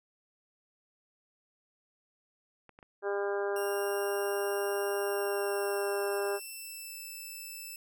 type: clicks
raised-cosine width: 0.5 ms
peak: -37 dBFS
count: 3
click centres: 2.693 / 2.789 / 2.828 s
type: harmonic tone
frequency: 200.9 Hz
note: G3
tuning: 43 cents sharp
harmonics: 2 / 3 / 4 / 5 / 6 / 7 / 8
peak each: -31 / -37 / -40 / -44 / -45 / -44 / -42 dBFS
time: 3.02-6.4 s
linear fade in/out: 50 ms
type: tone with pitch glide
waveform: 5% pulse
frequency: 2794 to 2639 Hz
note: F7 to E7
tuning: 0 to +1 cents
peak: -33 dBFS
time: 3.56-7.76 s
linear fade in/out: 2 ms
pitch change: -99 cents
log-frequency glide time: 4.97-6.94 s
effects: none